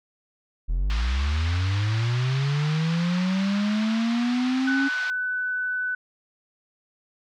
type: linear sweep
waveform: triangle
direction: up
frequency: 38.89 to 277.2 Hz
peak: -19 dBFS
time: 0.68-4.89 s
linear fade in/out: 20 ms
type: band-pass noise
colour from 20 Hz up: pink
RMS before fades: -36 dBFS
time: 0.9-5.1 s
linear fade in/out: 0 ms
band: 980 to 4800 Hz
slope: 24 dB/octave
type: tone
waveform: sine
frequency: 1498 Hz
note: F#6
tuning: 21 cents sharp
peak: -24 dBFS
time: 4.67-5.95 s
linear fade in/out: 5 ms
effects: none